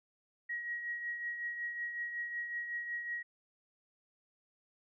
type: tone with tremolo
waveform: sine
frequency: 1900 Hz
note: A#6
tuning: 33 cents sharp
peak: -34 dBFS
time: 0.49-3.23 s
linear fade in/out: 10 ms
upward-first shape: triangle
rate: 5.4 Hz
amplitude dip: 55%
effects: none

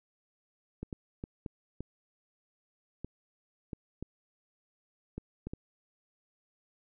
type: clicks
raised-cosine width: 3 ms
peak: -25 dBFS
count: 11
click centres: 0.83 / 0.928 / 1.239 / 1.462 / 1.806 / 3.046 / 3.732 / 4.026 / 5.18 / 5.47 / 5.535 s
effects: none

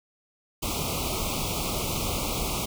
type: band-stop noise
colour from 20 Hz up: pink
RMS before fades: -29 dBFS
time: 0.62-2.66 s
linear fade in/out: 10 ms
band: 1300 to 2200 Hz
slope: 96 dB/octave
effects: none

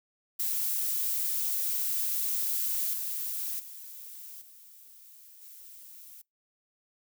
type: noise with level steps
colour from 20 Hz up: violet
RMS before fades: -30 / -34 / -45 / -53 / -49 dBFS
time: 0.39-6.22 s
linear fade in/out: 10 ms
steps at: 2.93 / 3.59 / 4.41 / 5.41 s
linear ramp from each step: 10 ms
effects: noise-tail reverb RT60 0.2 s tail -26 dB re dry

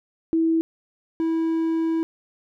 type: tone pair in turn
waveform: sine / triangle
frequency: 326.1 / 326.1 Hz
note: E4 / E4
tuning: -19 / -19 cents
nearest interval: unison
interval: 0 cents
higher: neither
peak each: -17 / -18 dBFS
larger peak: first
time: 0.33-0.61 / 1.2-2.03 s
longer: second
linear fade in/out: 0 ms
effects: none

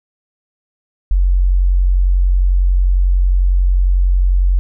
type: tone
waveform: sine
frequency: 45.54 Hz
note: F#1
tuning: 27 cents flat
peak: -9 dBFS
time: 1.11-4.59 s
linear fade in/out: 0 ms
effects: none

